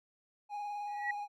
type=tone with vibrato; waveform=triangle; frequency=824 Hz; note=G#5; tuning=14 cents flat; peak=-35 dBFS; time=0.49-1.28 s; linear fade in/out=50 ms; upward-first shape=square; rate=19 Hz; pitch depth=18 cents each way
type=tone with exponential growth; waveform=sine; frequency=1930 Hz; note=B6; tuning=40 cents flat; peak=-29 dBFS; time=0.87-1.11 s; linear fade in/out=5 ms; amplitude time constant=52 ms
effects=none